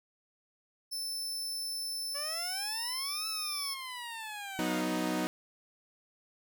sawtooth tone, 5290 Hz, E8, 5 cents sharp, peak -32 dBFS, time 0.91-3.75 s, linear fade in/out 20 ms
15% pulse exponential two-way sweep, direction up then down, 562 to 1316 to 687 Hz, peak -33 dBFS, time 2.14-4.82 s, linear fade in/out 20 ms, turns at 3.28 s
sawtooth chord, B major, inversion second, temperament equal, 185 / 246.9 / 311.1 Hz, F#3 / B3 / D#4, 0 / 0 / 0 cents, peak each -32 / -32 / -29 dBFS, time 4.59-5.27 s, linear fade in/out 0 ms
effects none

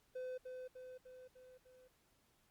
triangle tone with echo, 509 Hz, C5, 48 cents flat, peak -40 dBFS, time 0.15-0.38 s, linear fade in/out 10 ms, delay 300 ms, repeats 5, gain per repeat -4 dB, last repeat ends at 1.88 s, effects pink hiss -75 dBFS RMS until 2.5 s + Opus 48 kbps

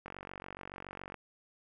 click train, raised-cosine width 0.5 ms, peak -28 dBFS, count 52, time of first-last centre 0.06-1.143 s, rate 47.1 Hz, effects none

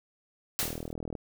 white noise with exponential decay, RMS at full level -27 dBFS, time 0.59-0.93 s, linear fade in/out 0 ms, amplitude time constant 72 ms
click train, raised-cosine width 2 ms, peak -23 dBFS, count 22, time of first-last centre 0.63-1.152 s, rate 40.2 Hz
effects none

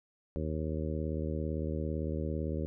harmonic tone, 77.78 Hz, D#2, in tune, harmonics 1 / 2 / 3 / 4 / 5 / 6 / 7, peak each -35 / -38 / -40 / -41 / -42 / -43 / -43 dBFS, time 0.36-2.66 s, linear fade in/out 0 ms, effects none

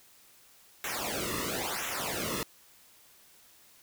pink noise with flanger, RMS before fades -34 dBFS, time 0.84-2.43 s, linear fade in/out 0 ms, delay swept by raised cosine 0.21 to 1.31 ms, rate 0.98 Hz, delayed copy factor -0.95, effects white hiss -59 dBFS RMS until 3.82 s

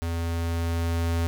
square tone with level ramp, 83.9 Hz, E2, 31 cents sharp, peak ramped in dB -27 to -23 dBFS, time 0.02-1.27 s, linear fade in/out 0 ms, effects none

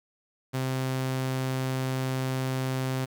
sawtooth tone, 130.81 Hz, C3, in tune, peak -23 dBFS, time 0.53-3.06 s, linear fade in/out 20 ms, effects 9-bit

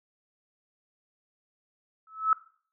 sine tone with exponential growth, 1300 Hz, E6, 24 cents flat, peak -16 dBFS, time 2.07-2.33 s, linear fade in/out 2 ms, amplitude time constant 56 ms, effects noise-tail reverb RT60 0.5 s tail -19 dB re dry

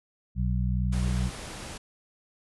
harmonic tone, 61.74 Hz, B1, in tune, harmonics 1 / 2 / 3, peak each -26 / -29 / -31 dBFS, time 0.35-1.31 s, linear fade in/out 50 ms
pink low-pass noise, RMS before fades -40 dBFS, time 0.92-1.78 s, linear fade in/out 10 ms, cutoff 11000 Hz, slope 96 dB/octave
effects none

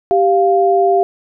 sine tone pair together, 391.5 / 698.5 Hz, G4 / F5, -2 / 0 cents, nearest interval minor seventh, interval 1002 cents, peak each -12 dBFS, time 0.11-1.03 s, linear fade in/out 0 ms, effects none

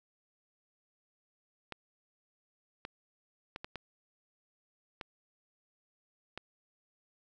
clicks, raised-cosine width 0.3 ms, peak -24 dBFS, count 7, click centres 1.723 / 2.851 / 3.561 / 3.645 / 3.757 / 5.012 / 6.376 s, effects none

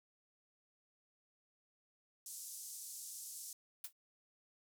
pink band-pass noise, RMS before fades -49 dBFS, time 2.26-3.53 s, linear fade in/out 2 ms, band 6100 to 13000 Hz, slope 24 dB/octave
blue noise with exponential decay, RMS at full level -39 dBFS, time 3.84-3.93 s, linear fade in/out 5 ms, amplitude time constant 18 ms
effects none

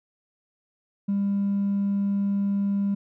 sine tone with hard clipping, 199.7 Hz, G3, 32 cents sharp, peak -22 dBFS, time 1.08-2.95 s, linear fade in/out 10 ms, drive 1 dB, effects none

